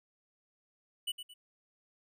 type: tone with echo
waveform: square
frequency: 2960 Hz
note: F#7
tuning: in tune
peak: -33 dBFS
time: 1.07-1.12 s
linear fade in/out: 10 ms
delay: 110 ms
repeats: 2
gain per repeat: -9 dB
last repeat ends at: 1.34 s
effects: none